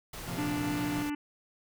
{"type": "noise", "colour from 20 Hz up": "pink", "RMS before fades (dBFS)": -42, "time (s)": [0.13, 1.1], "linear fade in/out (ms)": 5}
{"type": "chord", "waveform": "sawtooth", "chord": "Bb suspended second", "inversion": "none", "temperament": "just", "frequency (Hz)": [116.54, 131.11, 174.81], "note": ["Bb2", "C3", "F3"], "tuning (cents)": [0, 4, 2], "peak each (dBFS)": [-36, -36, -34], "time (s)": [0.27, 1.03], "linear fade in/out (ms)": 10}
{"type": "harmonic tone", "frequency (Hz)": 293.7, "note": "D4", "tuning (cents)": 0, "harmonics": [1, 3, 4, 5, 6, 7, 8, 9, 10], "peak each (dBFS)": [-31, -43, -50, -48, -50, -49, -51, -50, -53], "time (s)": [0.38, 1.15], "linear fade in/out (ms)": 5}
{"effects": []}